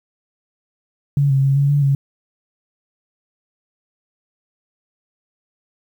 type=tone with pitch steps; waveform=sine; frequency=141.7 / 135.5 / 137 / 140.8 / 144.1 / 138.4 Hz; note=C#3 / C#3 / C#3 / C#3 / D3 / C#3; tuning=+38 / -39 / -20 / +27 / -33 / -2 cents; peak=-12 dBFS; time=1.17-1.95 s; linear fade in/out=2 ms; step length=130 ms; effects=8-bit